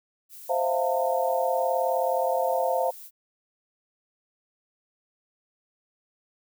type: noise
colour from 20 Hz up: violet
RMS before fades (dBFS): -44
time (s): 0.29-3.11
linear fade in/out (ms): 50
type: chord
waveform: sine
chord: F major seventh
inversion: second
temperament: equal with one note detuned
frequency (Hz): 523.3 / 659.3 / 698.5 / 901.6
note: C5 / E5 / F5 / A5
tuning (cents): 0 / 0 / 0 / +42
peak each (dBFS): -26 / -29 / -27 / -30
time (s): 0.49-2.91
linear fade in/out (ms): 10
effects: none